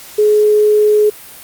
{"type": "tone with quantisation", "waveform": "sine", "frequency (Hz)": 422.3, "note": "G#4", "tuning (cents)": 29, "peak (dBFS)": -7, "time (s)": [0.18, 1.1], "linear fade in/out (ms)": 10, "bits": 6, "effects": ["white hiss -35 dBFS RMS until 1.43 s", "Opus 48 kbps"]}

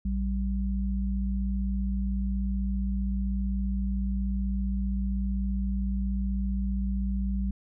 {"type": "tone pair together", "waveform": "sine", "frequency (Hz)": [57.85, 194.6], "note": ["A#1", "G3"], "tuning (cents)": [-13, -12], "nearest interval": "octave + major sixth", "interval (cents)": 2101, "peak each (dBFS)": [-27, -30], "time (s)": [0.05, 7.51], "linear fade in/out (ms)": 5, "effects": []}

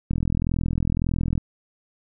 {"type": "click train", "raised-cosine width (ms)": 5, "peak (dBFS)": -11, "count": 54, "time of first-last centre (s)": [0.11, 1.378], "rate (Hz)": 41.8, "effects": []}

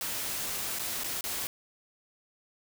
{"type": "noise with dropouts", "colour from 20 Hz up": "white", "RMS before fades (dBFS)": -34, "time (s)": [0.01, 1.47], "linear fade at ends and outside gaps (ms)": 1, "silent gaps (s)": [[0.788, 0.794], [1.036, 1.043], [1.209, 1.24]], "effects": []}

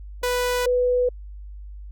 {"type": "tone pair in turn", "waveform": ["sawtooth", "sine"], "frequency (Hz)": [493.9, 495.7], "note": ["B4", "B4"], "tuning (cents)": [0, 6], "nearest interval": "unison", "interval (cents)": 6, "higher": "second", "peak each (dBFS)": -17, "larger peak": "neither", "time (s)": [[0.23, 0.66], [0.66, 1.09]], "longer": "neither", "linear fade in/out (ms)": 5, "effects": ["added 50 Hz sine -35 dBFS peak until 1.91 s", "Opus 48 kbps"]}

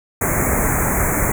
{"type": "band-stop noise", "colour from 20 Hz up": "pink", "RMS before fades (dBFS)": -18, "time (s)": [0.21, 1.32], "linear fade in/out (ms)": 5, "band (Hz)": [2300, 6500], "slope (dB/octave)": 96, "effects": []}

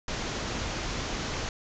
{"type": "low-pass noise", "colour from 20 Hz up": "pink", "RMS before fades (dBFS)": -33, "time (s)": [0.08, 1.49], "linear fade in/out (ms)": 2, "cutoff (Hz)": 7100, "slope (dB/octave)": 96, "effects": []}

